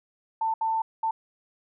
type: tone bursts at uneven times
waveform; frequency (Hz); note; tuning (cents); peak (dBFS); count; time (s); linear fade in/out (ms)
sine; 892; A5; +23; -23; 3; 0.41-0.54 / 0.61-0.82 / 1.03-1.11; 5
effects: none